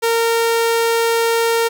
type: tone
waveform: sawtooth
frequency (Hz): 460.4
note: A#4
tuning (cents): -22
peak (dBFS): -10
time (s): 0.02-1.69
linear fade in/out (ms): 20
effects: none